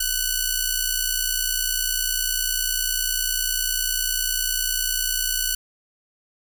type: ring-modulated tone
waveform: 5% pulse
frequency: 1480 Hz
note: F#6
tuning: in tune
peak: -7 dBFS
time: 0-5.55 s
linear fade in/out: 5 ms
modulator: 1450 Hz
effects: none

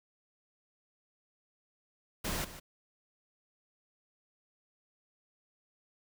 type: noise with echo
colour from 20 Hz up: pink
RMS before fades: -35 dBFS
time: 2.24-2.45 s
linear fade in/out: 10 ms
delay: 150 ms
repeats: 1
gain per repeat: -13 dB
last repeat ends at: 2.6 s
effects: none

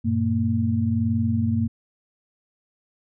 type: tone cluster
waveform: sine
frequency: 95.5 / 116.9 / 229.1 Hz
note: G2 / A#2 / A#3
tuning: -45 / +5 / -30 cents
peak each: -24 / -26 / -22 dBFS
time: 0.04-1.68 s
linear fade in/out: 20 ms
effects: none

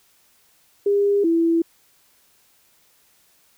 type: tone pair in turn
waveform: sine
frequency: 404 / 332.3 Hz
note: G#4 / E4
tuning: -48 / +14 cents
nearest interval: minor third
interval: 338 cents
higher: first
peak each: -15 dBFS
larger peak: neither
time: 0.86-1.24 / 1.24-1.62 s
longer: neither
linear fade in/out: 5 ms
effects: white hiss -59 dBFS RMS until 3.57 s

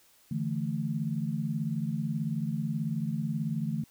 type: chord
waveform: sine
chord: D suspended second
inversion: none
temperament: just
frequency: 146.83 / 165.19 / 220.2 Hz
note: D3 / E3 / A3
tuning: 0 / +4 / +2 cents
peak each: -33 dBFS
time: 0.31-3.84 s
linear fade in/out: 5 ms
effects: white hiss -62 dBFS RMS until 3.9 s

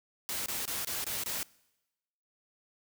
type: noise bursts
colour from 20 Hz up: white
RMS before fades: -35 dBFS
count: 6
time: 0.29-1.43 s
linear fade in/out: 0 ms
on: 170 ms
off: 24 ms
effects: noise-tail reverb RT60 1.0 s tail -24 dB re dry

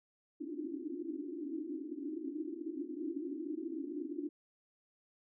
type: band-pass noise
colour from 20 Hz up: white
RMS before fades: -41 dBFS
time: 0.4-4.29 s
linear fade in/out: 10 ms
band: 270 to 350 Hz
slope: 96 dB/octave
effects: none

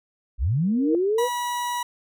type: linear sweep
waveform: sine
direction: up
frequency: 44.24 to 511 Hz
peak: -19 dBFS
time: 0.38-1.29 s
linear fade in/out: 50 ms
type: tone with exponential growth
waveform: sine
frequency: 466.2 Hz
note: A#4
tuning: in tune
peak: -18 dBFS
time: 0.63-0.95 s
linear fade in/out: 2 ms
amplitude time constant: 68 ms
type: tone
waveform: 40% pulse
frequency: 970 Hz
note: B5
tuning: 31 cents flat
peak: -24 dBFS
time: 1.18-1.83 s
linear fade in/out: 5 ms
effects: none

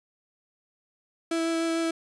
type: tone with vibrato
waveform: 35% pulse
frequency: 329.6 Hz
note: E4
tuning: in tune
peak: -23 dBFS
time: 1.31-1.91 s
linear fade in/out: 5 ms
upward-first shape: sine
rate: 6.7 Hz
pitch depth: 9 cents each way
effects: resampled to 24000 Hz

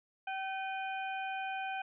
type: harmonic tone with a mistuned harmonic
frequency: 768 Hz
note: G5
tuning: 36 cents flat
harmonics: 1 / 2 / 3 / 4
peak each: -37 / -42 / -43 / -51 dBFS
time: 0.27-1.82 s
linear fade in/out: 5 ms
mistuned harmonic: 3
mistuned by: +110 cents
effects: none

